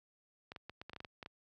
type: clicks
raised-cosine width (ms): 0.3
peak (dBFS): -30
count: 11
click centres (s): 0.519 / 0.562 / 0.696 / 0.815 / 0.896 / 0.933 / 0.963 / 1.004 / 1.048 / 1.228 / 1.261
effects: high-pass 60 Hz 12 dB/octave